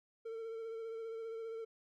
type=tone with vibrato; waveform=triangle; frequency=451.7 Hz; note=A4; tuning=45 cents sharp; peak=-39 dBFS; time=0.25-1.65 s; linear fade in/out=10 ms; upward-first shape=sine; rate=15 Hz; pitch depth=25 cents each way; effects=none